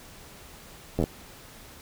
slowing click train, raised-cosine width 2 ms, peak -12 dBFS, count 5, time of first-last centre 0.99-1.04 s, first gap 11 ms, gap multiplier 1.08, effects pink hiss -48 dBFS RMS until 1.81 s

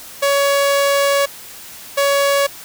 sawtooth tone pair in turn, 561 / 561 Hz, C#5 / C#5, +21 / +21 cents, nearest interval unison, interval 0 cents, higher neither, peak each -9 dBFS, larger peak neither, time 0.22-1.26 / 1.97-2.47 s, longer first, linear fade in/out 10 ms, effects white hiss -36 dBFS RMS until 2.64 s

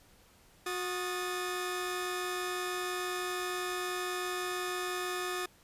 sawtooth tone cluster, 363.4 / 1237 / 1751 Hz, F#4 / D#6 / A6, -31 / -10 / -9 cents, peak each -32 / -35 / -37 dBFS, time 0.66-5.46 s, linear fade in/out 5 ms, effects pink hiss -62 dBFS RMS until 5.63 s + resampled to 32000 Hz

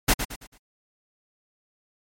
pink noise with echo, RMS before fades -18 dBFS, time 0.08-0.14 s, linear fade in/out 10 ms, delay 110 ms, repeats 4, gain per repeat -9 dB, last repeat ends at 0.58 s, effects MP3 64 kbps

